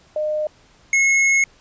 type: tone pair in turn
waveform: sine / square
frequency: 610 / 2174 Hz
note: D#5 / C#7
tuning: -34 / -34 cents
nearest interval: octave + minor seventh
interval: 2200 cents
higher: second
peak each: -19 / -14 dBFS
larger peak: second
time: 0.16-0.47 / 0.93-1.44 s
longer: second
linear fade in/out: 2 ms
effects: pink hiss -53 dBFS RMS until 1.6 s + resampled to 16000 Hz